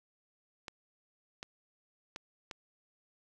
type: clicks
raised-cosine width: 0.2 ms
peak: -24 dBFS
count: 4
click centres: 0.682 / 1.429 / 2.161 / 2.512 s
effects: none